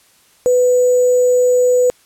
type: tone with sample-and-hold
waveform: sine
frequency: 498.2 Hz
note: B4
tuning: 15 cents sharp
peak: -9 dBFS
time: 0.46-1.9 s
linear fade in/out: 0 ms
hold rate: 7350 Hz
effects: white hiss -52 dBFS RMS until 2.05 s + low-pass 12000 Hz 12 dB/octave